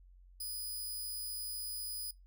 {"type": "tone", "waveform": "10% pulse", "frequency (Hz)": 4978, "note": "D#8", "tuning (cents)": 0, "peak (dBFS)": -32, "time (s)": [0.4, 2.11], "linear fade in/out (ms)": 5, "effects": ["noise-tail reverb RT60 0.2 s tail -23 dB re dry", "added 45 Hz sine -56 dBFS peak until 2.26 s"]}